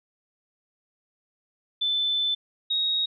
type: tone pair in turn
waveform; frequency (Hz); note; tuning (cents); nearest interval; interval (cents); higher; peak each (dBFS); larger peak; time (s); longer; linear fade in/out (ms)
sine; 3520 / 3771; A7 / A#7; 0 / +19; minor second; 119; second; -22; neither; 1.81-2.35 / 2.7-3.06; first; 10
effects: none